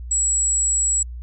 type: tone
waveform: sine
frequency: 7760 Hz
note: B8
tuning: 31 cents flat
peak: -15 dBFS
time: 0.11-1.03 s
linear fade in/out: 5 ms
effects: tanh soft clip ceiling -15 dBFS + added 60 Hz sine -30 dBFS peak until 1.22 s